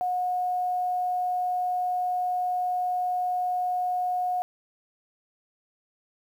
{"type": "tone with quantisation", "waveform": "sine", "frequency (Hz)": 725, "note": "F#5", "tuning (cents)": -35, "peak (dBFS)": -24, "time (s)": [0.01, 4.42], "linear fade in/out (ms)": 0, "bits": 9, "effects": []}